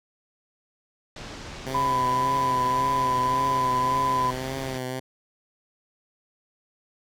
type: low-pass noise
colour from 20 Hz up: pink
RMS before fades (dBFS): -39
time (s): 1.16-4.78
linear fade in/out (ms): 2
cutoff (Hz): 6500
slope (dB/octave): 24
type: tone with vibrato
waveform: 10% pulse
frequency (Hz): 130.81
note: C3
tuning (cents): 0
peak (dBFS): -21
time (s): 1.66-5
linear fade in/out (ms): 10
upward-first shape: triangle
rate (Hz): 1.8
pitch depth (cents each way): 52
type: tone with pitch glide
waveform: sine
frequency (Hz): 999 to 1005.4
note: B5 to B5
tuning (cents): +20 to +31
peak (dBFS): -21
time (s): 1.74-4.31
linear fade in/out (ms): 10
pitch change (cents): +11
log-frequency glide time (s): 2.45-3.93
effects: none